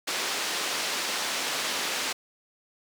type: band-pass noise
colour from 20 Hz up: white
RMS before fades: -30 dBFS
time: 0.07-2.13 s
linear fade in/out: 10 ms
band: 290 to 5300 Hz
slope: 12 dB/octave
effects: none